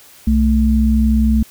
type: tone pair together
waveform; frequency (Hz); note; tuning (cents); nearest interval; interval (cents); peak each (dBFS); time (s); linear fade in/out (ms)
sine; 63.43 / 220; B1 / A3; +47 / 0; octave + minor seventh; 2153; -13; 0.27-1.43; 5
effects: white hiss -44 dBFS RMS until 1.5 s